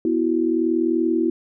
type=chord; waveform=sine; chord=B suspended fourth; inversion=none; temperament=equal; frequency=246.9 / 329.6 / 370 Hz; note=B3 / E4 / F#4; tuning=0 / 0 / 0 cents; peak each=-24 / -19 / -24 dBFS; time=0.05-1.3 s; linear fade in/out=2 ms; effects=none